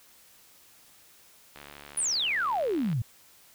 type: click train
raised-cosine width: 0.3 ms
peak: -28 dBFS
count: 100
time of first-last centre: 1.56-2.929 s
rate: 72.3 Hz
type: exponential sweep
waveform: sine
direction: down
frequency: 10420 to 105.2 Hz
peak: -25 dBFS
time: 1.97-3.02 s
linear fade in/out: 5 ms
effects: white hiss -57 dBFS RMS until 3.54 s